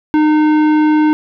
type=tone with tanh clipping; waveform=sine; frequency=305.7 Hz; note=D#4; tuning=30 cents flat; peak=-10 dBFS; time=0.14-1.13 s; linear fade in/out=0 ms; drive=14 dB; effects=none